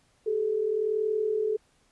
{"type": "tone pair together", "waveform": "sine", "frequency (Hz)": [393.7, 434.7], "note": ["G4", "A4"], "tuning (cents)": [8, -21], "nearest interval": "major second", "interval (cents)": 171, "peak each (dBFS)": [-31, -25], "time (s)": [0.26, 1.57], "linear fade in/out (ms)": 10, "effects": ["pink hiss -66 dBFS RMS until 1.91 s", "resampled to 24000 Hz"]}